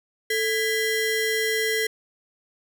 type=ring-modulated tone; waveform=35% pulse; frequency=1216 Hz; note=D#6; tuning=40 cents flat; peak=-17 dBFS; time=0.3-1.87 s; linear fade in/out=5 ms; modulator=776 Hz; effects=none